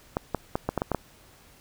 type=clicks; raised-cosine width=1 ms; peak=-11 dBFS; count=8; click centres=0.169 / 0.347 / 0.555 / 0.69 / 0.777 / 0.819 / 0.917 / 0.947 s; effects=pink hiss -55 dBFS RMS until 1.6 s